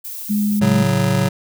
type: noise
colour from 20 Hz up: violet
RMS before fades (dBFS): -30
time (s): 0.04-0.6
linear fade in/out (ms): 10
type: tone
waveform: sine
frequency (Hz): 207.7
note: G#3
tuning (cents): 0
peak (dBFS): -15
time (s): 0.29-0.84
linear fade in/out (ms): 20
type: chord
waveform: square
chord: F# minor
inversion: first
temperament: just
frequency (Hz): 111 / 138.75 / 185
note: A2 / C#3 / F#3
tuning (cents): +16 / +2 / 0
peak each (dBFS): -21 / -20 / -19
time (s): 0.61-1.29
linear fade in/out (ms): 10
effects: none